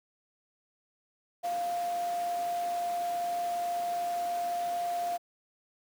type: tone in noise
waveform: sine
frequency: 698.5 Hz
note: F5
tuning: in tune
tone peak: -29 dBFS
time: 1.43-5.18 s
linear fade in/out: 20 ms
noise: pink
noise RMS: -44 dBFS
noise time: 1.43-5.18 s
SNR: +12 dB
effects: high-pass 300 Hz 12 dB/octave